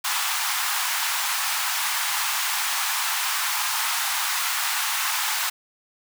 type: high-pass noise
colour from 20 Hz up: pink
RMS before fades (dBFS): -25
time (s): 0.04-5.5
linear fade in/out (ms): 10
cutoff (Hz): 830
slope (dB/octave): 48
effects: none